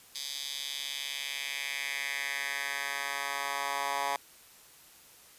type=tone with high-pass filter sweep; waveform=10% pulse; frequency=140 Hz; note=C#3; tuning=18 cents sharp; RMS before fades=-35 dBFS; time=0.15-4.16 s; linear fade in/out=2 ms; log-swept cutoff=4200 to 940 Hz; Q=2.3; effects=white hiss -56 dBFS RMS until 5.38 s + resampled to 32000 Hz